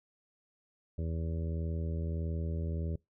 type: harmonic tone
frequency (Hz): 81.6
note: E2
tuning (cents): -17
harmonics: 1 / 2 / 3 / 4 / 5 / 6 / 7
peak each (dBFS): -33 / -39 / -47 / -48 / -47 / -52 / -50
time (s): 0.98-2.96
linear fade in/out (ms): 5
effects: noise-tail reverb RT60 0.2 s tail -25 dB re dry